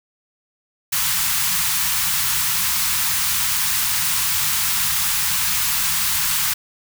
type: band-stop noise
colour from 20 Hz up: white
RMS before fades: -20 dBFS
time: 0.92-6.54 s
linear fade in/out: 10 ms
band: 190 to 870 Hz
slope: 48 dB/octave
effects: none